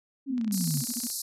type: exponential sweep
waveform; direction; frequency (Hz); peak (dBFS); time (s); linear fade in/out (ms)
sine; down; 282.9 to 132.7; -26; 0.26-0.84; 50
type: tone bursts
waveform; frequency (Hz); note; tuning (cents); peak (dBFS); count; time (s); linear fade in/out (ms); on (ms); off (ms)
sine; 239.1; A#3; +44; -31; 11; 0.3-1.072; 10; 42; 31
type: click train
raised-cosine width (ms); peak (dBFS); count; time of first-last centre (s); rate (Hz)
0.2; -29; 23; 0.38-1.101; 30.5
type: band-pass noise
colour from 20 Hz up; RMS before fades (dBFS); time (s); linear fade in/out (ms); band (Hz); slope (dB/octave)
white; -34; 0.52-1.22; 5; 4100 to 13000; 96
effects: none